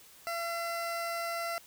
20% pulse tone, 678 Hz, E5, 49 cents sharp, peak -28 dBFS, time 0.27-1.58 s, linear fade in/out 0 ms, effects white hiss -56 dBFS RMS until 1.66 s

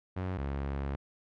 sawtooth tone pair in turn, 92.5 / 69.3 Hz, F#2 / C#2, 0 / 0 cents, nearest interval perfect fourth, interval 500 cents, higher first, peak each -28 dBFS, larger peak neither, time 0.16-0.38 / 0.38-0.96 s, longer second, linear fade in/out 10 ms, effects low-pass 2000 Hz 12 dB/octave + MP3 96 kbps

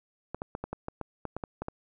clicks, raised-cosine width 1 ms, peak -20 dBFS, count 12, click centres 0.346 / 0.419 / 0.551 / 0.64 / 0.73 / 0.884 / 1.013 / 1.253 / 1.366 / 1.438 / 1.62 / 1.684 s, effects none

